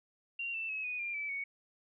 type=tone with pitch steps; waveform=sine; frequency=2762 / 2665 / 2571 / 2481 / 2393 / 2309 / 2228 Hz; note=F7 / E7 / E7 / D#7 / D7 / D7 / C#7; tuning=-20 / +18 / -44 / -6 / +32 / -30 / +8 cents; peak=-35 dBFS; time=0.39-1.44 s; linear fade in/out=5 ms; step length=150 ms; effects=none